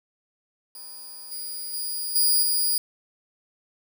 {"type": "tone with level steps", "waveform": "5% pulse", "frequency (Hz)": 4871, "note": "D#8", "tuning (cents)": -38, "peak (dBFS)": [-32, -25, -21, -11, -14], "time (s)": [0.75, 2.78], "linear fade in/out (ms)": 2, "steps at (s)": [1.31, 1.73, 2.15, 2.42], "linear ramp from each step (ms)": 10, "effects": ["8-bit"]}